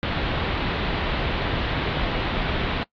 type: low-pass noise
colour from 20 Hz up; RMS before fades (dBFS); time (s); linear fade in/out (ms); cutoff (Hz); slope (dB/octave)
pink; -25; 0.03-2.83; 0; 3900; 48
effects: noise-tail reverb RT60 0.1 s tail -21 dB re dry + AAC 64 kbps